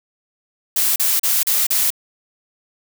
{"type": "noise bursts", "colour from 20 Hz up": "blue", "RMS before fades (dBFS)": -17, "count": 5, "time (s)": [0.76, 1.904], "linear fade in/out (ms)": 5, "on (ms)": 200, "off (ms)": 36, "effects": []}